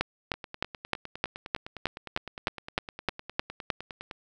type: two click trains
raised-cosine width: 0.3 ms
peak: -22 / -9 dBFS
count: 38 / 13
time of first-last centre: 0.34-4.112 / 0.01-3.702 s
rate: 9.81 / 3.25 Hz
effects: none